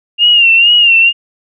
sine tone with vibrato, 2794 Hz, F7, in tune, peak -4 dBFS, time 0.18-1.13 s, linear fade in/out 50 ms, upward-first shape sine, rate 2.2 Hz, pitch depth 71 cents each way, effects none

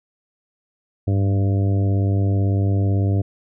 harmonic tone with a mistuned harmonic, 98 Hz, G2, in tune, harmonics 1 / 2 / 3 / 4 / 5 / 6 / 7, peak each -16 / -28 / -27 / -32 / -35 / -36 / -37 dBFS, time 1.07-3.22 s, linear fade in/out 10 ms, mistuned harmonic 1, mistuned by +35 cents, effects none

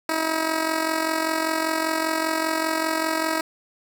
10% pulse tone with amplitude modulation, 320.1 Hz, D#4, 49 cents sharp, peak -11 dBFS, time 0.09-3.41 s, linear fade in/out 2 ms, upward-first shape sine, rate 45.1 Hz, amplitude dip 60%, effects none

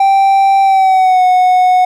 triangle tone with pitch glide, 782 to 733.9 Hz, G5 to F#5, -4 to -14 cents, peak -4 dBFS, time 0-1.85 s, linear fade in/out 5 ms, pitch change -110 cents, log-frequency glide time 0.62-1.23 s, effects none

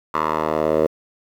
10% pulse tone with band-pass filter sweep, 78 Hz, D#2, 5 cents sharp, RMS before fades -20 dBFS, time 0.14-0.87 s, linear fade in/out 5 ms, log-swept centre 1100 to 510 Hz, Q 3.1, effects 8-bit

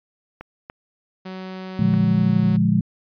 clicks, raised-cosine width 0.5 ms, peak -20 dBFS, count 3, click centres 0.41 / 0.699 / 1.939 s
sawtooth tone with pitch glide, 187.2 to 184.84 Hz, F#3 to F#3, +20 to -1 cents, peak -27 dBFS, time 1.25-2.57 s, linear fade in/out 10 ms, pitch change -21 cents, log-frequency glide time 1.96-2.42 s
sine chord, Bb dominant seventh, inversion none, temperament equal with one note detuned, 115.6 / 146.83 / 174.61 / 207.7 Hz, Bb2 / D3 / F3 / Ab3, -14 / 0 / 0 / 0 cents, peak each -22 / -24 / -19 / -19 dBFS, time 1.79-2.81 s, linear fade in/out 5 ms
effects resampled to 11025 Hz

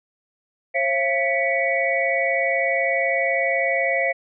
sine tone cluster, 540 / 680 / 1968 / 2244 Hz, C#5 / F5 / B6 / C#7, -45 / -46 / -7 / +21 cents, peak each -24 dBFS, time 0.74-4.13 s, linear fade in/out 20 ms, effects none

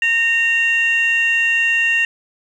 sine tone pair together, 1844 / 2761 Hz, A#6 / F7, -19 / -20 cents, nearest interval perfect fifth, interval 699 cents, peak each -15 dBFS, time 0.02-2.05 s, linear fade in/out 2 ms, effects tanh soft clip ceiling -8 dBFS + 8-bit

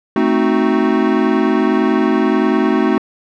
square chord, A diminished seventh, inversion none, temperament equal, 220 / 261.6 / 311.1 / 370 Hz, A3 / C4 / Eb4 / Gb4, 0 / 0 / 0 / 0 cents, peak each -18 dBFS, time 0.16-2.98 s, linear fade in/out 2 ms, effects low-pass 2000 Hz 12 dB/octave

